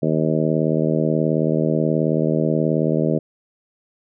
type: harmonic tone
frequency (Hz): 78.6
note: D#2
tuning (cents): +18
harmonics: 2 / 3 / 4 / 5 / 6 / 7 / 8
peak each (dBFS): -21 / -23 / -24 / -25 / -26 / -26 / -27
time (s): 0.02-3.19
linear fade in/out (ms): 10
effects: none